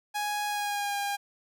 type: tone with pitch glide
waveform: sawtooth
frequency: 830.6 to 807.4 Hz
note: G#5 to G#5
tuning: 0 to -49 cents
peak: -25 dBFS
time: 0.14-1.17 s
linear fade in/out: 20 ms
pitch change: -49 cents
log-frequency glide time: 0.47-0.97 s
effects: none